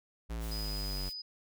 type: linear sweep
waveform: square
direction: down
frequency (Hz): 57.2 to 46.58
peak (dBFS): -36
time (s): 0.29-1.1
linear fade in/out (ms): 20
type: high-pass noise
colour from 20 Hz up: white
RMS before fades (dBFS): -49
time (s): 0.39-1.14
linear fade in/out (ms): 50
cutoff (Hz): 2100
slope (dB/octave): 24
type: tone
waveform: sine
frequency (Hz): 4978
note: D#8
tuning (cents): 0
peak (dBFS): -39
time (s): 0.51-1.22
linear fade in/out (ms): 10
effects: none